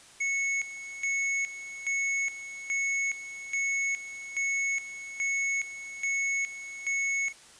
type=tone with tremolo; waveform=square; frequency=2203 Hz; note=C#7; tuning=11 cents flat; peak=-27 dBFS; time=0.2-7.33 s; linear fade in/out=10 ms; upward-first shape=square; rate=1.2 Hz; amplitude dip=75%; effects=white hiss -53 dBFS RMS until 7.59 s + resampled to 22050 Hz